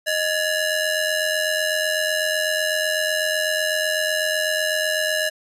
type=ring-modulated tone; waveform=sawtooth; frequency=1154 Hz; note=D6; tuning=31 cents flat; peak=-13 dBFS; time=0.06-5.3 s; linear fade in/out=20 ms; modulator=533 Hz; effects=resampled to 32000 Hz